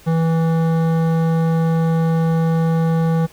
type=tone with hard clipping; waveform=sine; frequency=163.6 Hz; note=E3; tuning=13 cents flat; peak=-16 dBFS; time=0.06-3.27 s; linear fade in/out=20 ms; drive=14 dB; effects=pink hiss -46 dBFS RMS until 3.32 s